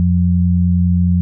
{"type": "tone pair together", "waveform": "sine", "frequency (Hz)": [87.23, 177], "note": ["F2", "F3"], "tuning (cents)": [-2, 23], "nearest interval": "octave", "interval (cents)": 1225, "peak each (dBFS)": -13, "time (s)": [0, 1.21], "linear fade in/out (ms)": 0, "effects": []}